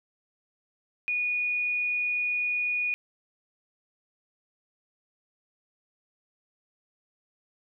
sine tone, 2458 Hz, D#7, 22 cents flat, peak -25 dBFS, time 1.08-2.94 s, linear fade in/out 0 ms, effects none

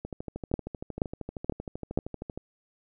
two click trains, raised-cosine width 2 ms, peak -11 / -22 dBFS, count 4 / 31, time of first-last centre 0.54-1.975 / 0.05-2.376 s, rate 2.09 / 12.9 Hz, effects none

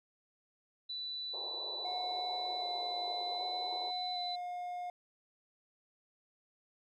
sine tone with pitch glide, 3974 to 4006 Hz, B7 to B7, +10 to +24 cents, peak -38 dBFS, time 0.89-4.36 s, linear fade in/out 10 ms, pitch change +14 cents, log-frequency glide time 2.29-3.48 s
white band-pass noise, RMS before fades -48 dBFS, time 1.33-3.91 s, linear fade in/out 10 ms, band 340 to 1000 Hz, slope 96 dB/octave
triangle tone with vibrato, 720 Hz, F#5, 47 cents flat, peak -36 dBFS, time 1.85-4.9 s, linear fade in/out 2 ms, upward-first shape square, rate 0.65 Hz, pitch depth 15 cents each way
effects none

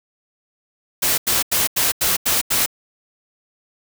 white noise bursts, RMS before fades -18 dBFS, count 7, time 1.02-2.662 s, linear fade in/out 10 ms, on 160 ms, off 87 ms, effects none

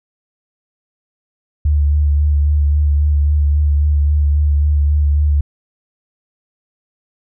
sine tone with vibrato, 73.42 Hz, D2, in tune, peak -10 dBFS, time 1.65-5.41 s, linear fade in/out 5 ms, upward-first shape sine, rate 3.7 Hz, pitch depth 28 cents each way, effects none

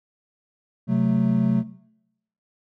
triangle chord, F# diminished, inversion second, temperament equal, 130.81 / 185 / 220 Hz, C3 / F#3 / A3, 0 / 0 / 0 cents, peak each -22 / -20 / -20 dBFS, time 0.87-1.64 s, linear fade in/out 50 ms, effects noise-tail reverb RT60 0.8 s tail -19 dB re dry

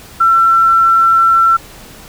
sine tone, 1347 Hz, E6, 37 cents sharp, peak -6 dBFS, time 0.2-1.57 s, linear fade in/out 10 ms, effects pink hiss -36 dBFS RMS until 2.08 s

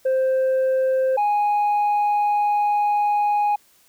sine tone pair in turn, 523.3 / 828.3 Hz, C5 / G#5, 0 / -5 cents, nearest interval minor sixth, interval 795 cents, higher second, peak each -14 dBFS, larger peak neither, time 0.05-1.17 / 1.17-3.56 s, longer second, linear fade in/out 10 ms, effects tanh soft clip ceiling -16 dBFS + white hiss -57 dBFS RMS until 3.88 s

